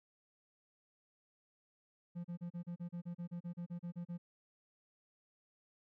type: tone bursts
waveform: triangle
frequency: 173.5 Hz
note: F3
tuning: 11 cents flat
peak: -38 dBFS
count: 16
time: 2.15-4.18 s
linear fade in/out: 20 ms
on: 95 ms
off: 34 ms
effects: none